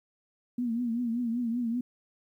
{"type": "tone with vibrato", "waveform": "sine", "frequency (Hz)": 236.7, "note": "A#3", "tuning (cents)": 27, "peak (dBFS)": -27, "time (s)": [0.58, 1.81], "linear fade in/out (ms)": 5, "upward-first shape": "triangle", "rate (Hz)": 5.2, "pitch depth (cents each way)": 100, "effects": ["11-bit"]}